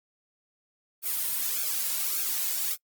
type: noise with flanger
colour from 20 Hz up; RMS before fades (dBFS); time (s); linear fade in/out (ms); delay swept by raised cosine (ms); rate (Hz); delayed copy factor
blue; -29; 1.02-2.77; 50; 1 to 2.6; 1.7; -0.95
effects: noise-tail reverb RT60 0.1 s tail -25 dB re dry + Opus 32 kbps